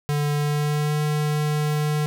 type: tone with pitch glide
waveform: square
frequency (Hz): 146.83 to 150.18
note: D3 to D3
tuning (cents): 0 to +39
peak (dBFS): -21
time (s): 0.09-2.06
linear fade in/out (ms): 0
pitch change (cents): +39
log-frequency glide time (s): 0.34-1.01
effects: none